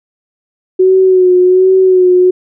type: tone with vibrato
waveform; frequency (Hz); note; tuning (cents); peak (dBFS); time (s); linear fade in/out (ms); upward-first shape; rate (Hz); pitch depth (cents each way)
sine; 370; F#4; 0; -4; 0.79-2.31; 10; sine; 1.3; 37
effects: none